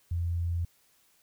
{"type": "tone", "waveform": "sine", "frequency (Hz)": 85.5, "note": "F2", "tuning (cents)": -36, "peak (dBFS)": -27, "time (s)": [0.11, 0.65], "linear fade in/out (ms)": 5, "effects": ["white hiss -66 dBFS RMS until 1.22 s"]}